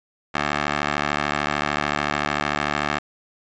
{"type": "tone with band-pass filter", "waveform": "15% pulse", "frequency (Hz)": 73.42, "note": "D2", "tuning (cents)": 0, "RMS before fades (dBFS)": -24, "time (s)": [0.34, 2.99], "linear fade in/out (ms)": 10, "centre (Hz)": 1600, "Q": 0.93, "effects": ["resampled to 16000 Hz"]}